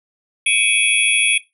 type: tone cluster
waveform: sine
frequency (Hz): 2268 / 2481 / 2594 / 3352 / 9810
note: C#7 / D#7 / E7 / G#7 / D#9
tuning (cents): +39 / -6 / -28 / +15 / -26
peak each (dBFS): -20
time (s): 0.46-1.38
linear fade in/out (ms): 5
effects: noise-tail reverb RT60 0.2 s tail -17 dB re dry